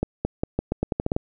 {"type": "accelerating click train", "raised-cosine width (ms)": 2, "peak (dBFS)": -9, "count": 11, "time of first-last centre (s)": [0.03, 1.165], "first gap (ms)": 220, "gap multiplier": 0.84, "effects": []}